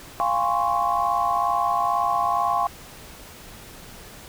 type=chord; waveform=sine; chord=Db major seventh; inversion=first; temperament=equal with one note detuned; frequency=698.5 / 814.9 / 1046.5 / 1108.7 Hz; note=F5 / Ab5 / C6 / Db6; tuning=0 / -33 / 0 / 0 cents; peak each=-25 dBFS; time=0.2-2.67 s; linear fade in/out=0 ms; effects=pink hiss -43 dBFS RMS until 4.28 s